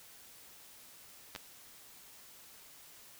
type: clicks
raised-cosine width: 0.2 ms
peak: -24 dBFS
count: 2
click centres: 1.351 / 1.361 s
effects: white hiss -56 dBFS RMS until 3.19 s

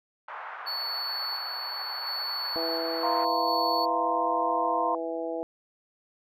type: band-pass noise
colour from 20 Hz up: white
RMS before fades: -39 dBFS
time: 0.28-3.25 s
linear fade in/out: 5 ms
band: 750 to 1500 Hz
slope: 24 dB/octave
type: tone with tremolo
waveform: triangle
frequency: 4435 Hz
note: C#8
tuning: in tune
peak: -29 dBFS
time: 0.66-3.86 s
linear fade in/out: 20 ms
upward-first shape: square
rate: 0.71 Hz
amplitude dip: 30%
type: harmonic tone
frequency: 164.81 Hz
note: E3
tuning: in tune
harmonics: 2 / 3 / 4 / 5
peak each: -35 / -33 / -34 / -41 dBFS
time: 2.56-5.43 s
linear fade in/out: 0 ms
type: chord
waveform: sine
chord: F suspended fourth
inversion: none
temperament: equal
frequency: 698.5 / 932.3 / 1046.5 Hz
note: F5 / Bb5 / C6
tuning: 0 / 0 / 0 cents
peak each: -29 dBFS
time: 3.03-4.95 s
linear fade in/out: 2 ms
effects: none

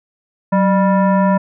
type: tone with frequency modulation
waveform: sine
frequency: 188.1 Hz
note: F#3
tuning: 29 cents sharp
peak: -10 dBFS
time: 0.52-1.38 s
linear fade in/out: 10 ms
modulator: 789 Hz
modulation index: 0.98
effects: none

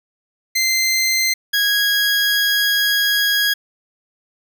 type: tone pair in turn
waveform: 20% pulse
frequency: 2078 / 1650.6 Hz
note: C7 / G#6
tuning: -12 / -11 cents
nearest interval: major third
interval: 399 cents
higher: first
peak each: -10 dBFS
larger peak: neither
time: 0.55-1.34 / 1.53-3.54 s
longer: second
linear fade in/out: 10 ms
effects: none

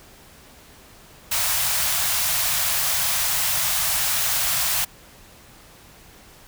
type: band-stop noise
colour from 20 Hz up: white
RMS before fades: -22 dBFS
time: 1.31-4.85 s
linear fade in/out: 10 ms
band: 160 to 600 Hz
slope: 48 dB/octave
effects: pink hiss -48 dBFS RMS until 6.47 s

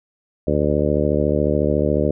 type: harmonic tone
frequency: 74 Hz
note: D2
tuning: 14 cents sharp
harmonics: 1 / 2 / 3 / 4 / 5 / 6 / 7 / 8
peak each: -24 / -24 / -24 / -24 / -24 / -24 / -24 / -24 dBFS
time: 0.47-2.11 s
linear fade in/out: 5 ms
effects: none

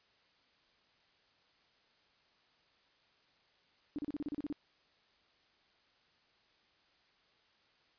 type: tone bursts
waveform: sine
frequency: 293.7 Hz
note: D4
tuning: in tune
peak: -35 dBFS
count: 10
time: 3.96-4.526 s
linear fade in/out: 0 ms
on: 26 ms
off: 34 ms
effects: white hiss -70 dBFS RMS until 7.98 s + resampled to 11025 Hz

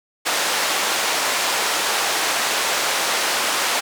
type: band-pass noise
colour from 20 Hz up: pink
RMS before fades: -21 dBFS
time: 0.25-3.81 s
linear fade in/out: 20 ms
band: 660 to 9200 Hz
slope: 12 dB/octave
effects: none

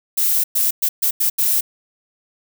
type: noise bursts at uneven times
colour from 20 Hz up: violet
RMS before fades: -17 dBFS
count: 6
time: 0.17-0.44 / 0.55-0.71 / 0.82-0.89 / 1.02-1.11 / 1.2-1.3 / 1.38-1.61 s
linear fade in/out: 10 ms
effects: none

